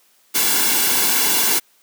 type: noise with comb filter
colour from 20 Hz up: white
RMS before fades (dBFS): -17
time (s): 0.34-1.6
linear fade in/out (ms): 20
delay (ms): 1.6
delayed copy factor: -0.65
effects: white hiss -57 dBFS RMS until 1.82 s + high-pass 200 Hz 12 dB/octave